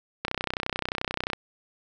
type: click train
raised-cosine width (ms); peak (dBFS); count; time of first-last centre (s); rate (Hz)
0.3; -11; 35; 0.25-1.333; 31.4
effects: none